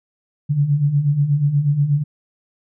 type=beating tone pair; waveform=sine; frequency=138.59 / 146.89 Hz; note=C#3 / D3; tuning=0 / +1 cents; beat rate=8.3 Hz; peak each=-21 / -15 dBFS; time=0.49-2.04 s; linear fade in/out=20 ms; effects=none

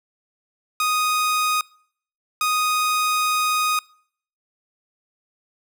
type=tone bursts at uneven times; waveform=sawtooth; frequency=1244.5 Hz; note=D#6; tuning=in tune; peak=-15 dBFS; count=2; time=0.8-1.61 / 2.41-3.79 s; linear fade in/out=2 ms; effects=noise-tail reverb RT60 0.6 s tail -25 dB re dry

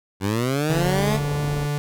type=linear sweep; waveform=15% pulse; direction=up; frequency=92.5 to 223.4 Hz; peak=-14 dBFS; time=0.2-1.2 s; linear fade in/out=50 ms
type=tone with pitch glide; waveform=45% pulse; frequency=144.9 to 145.91 Hz; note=D3 to D3; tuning=-23 to -11 cents; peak=-22 dBFS; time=0.7-1.78 s; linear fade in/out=0 ms; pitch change=+12 cents; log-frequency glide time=1.29-1.41 s
type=low-pass noise; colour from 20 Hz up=pink; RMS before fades=-32 dBFS; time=0.73-1.67 s; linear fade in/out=20 ms; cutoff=730 Hz; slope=12 dB/octave
effects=none

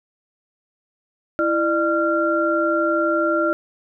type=tone cluster; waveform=sine; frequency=331.9 / 600 / 1379 Hz; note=E4 / D5 / F6; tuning=+12 / +37 / -22 cents; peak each=-21 dBFS; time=1.39-3.53 s; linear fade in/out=0 ms; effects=none

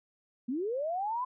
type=linear sweep; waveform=sine; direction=up; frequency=226.9 to 1030 Hz; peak=-30 dBFS; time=0.48-1.25 s; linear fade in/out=10 ms; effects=none

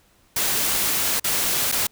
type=noise with dropouts; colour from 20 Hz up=white; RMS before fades=-22 dBFS; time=0.36-1.87 s; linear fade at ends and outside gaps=5 ms; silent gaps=1.198-1.242 / 1.717-1.723 s; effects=pink hiss -59 dBFS RMS until 1.91 s

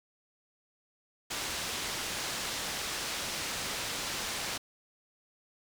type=low-pass noise; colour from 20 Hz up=white; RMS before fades=-36 dBFS; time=1.3-4.58 s; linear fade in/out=10 ms; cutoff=6100 Hz; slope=12 dB/octave; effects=none

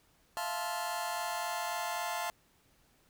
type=chord; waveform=sawtooth; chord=F major seventh; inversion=third; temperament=just; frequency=654.8 / 698.5 / 873.1 / 1047.7 Hz; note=E5 / F5 / A5 / C6; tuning=-12 / 0 / -14 / +2 cents; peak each=-40 / -34 / -34 / -36 dBFS; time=0.37-2.3 s; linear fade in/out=0 ms; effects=pink hiss -68 dBFS RMS until 3.09 s

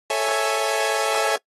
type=chord; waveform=sawtooth; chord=A major seventh; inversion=none; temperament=equal; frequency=440 / 554.4 / 659.3 / 830.6 Hz; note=A4 / C#5 / E5 / G#5; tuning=0 / 0 / 0 / 0 cents; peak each=-22 dBFS; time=0.1-1.36 s; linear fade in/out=2 ms; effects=noise-tail reverb RT60 0.1 s tail -22 dB re dry + AAC 32 kbps

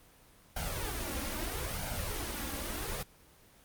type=noise with flanger; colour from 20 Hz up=pink; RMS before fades=-36 dBFS; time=0.56-3.03 s; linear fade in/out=5 ms; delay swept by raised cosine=1.3 to 3.7 ms; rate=0.77 Hz; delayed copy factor=+0.85; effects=pink hiss -60 dBFS RMS until 3.64 s + Opus 24 kbps

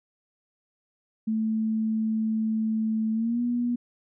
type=tone with pitch glide; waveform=sine; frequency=220 to 241.3 Hz; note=A3 to B3; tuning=0 to -40 cents; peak=-23 dBFS; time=1.27-3.76 s; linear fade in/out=10 ms; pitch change=+160 cents; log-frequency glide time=3.13-3.41 s; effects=none

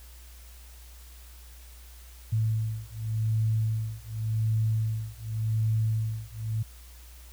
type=beating tone pair; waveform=sine; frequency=110 / 110.88 Hz; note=A2 / A2; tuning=0 / +14 cents; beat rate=0.88 Hz; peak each=-28 dBFS; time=2.32-6.63 s; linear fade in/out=10 ms; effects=added 60 Hz sine -46 dBFS peak until 7.32 s + white hiss -54 dBFS RMS until 7.32 s

